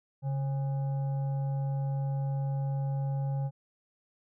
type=tone with frequency modulation; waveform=sine; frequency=138.59 Hz; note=C#3; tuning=in tune; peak=-28 dBFS; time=0.22-3.51 s; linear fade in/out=50 ms; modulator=679 Hz; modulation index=0.29; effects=none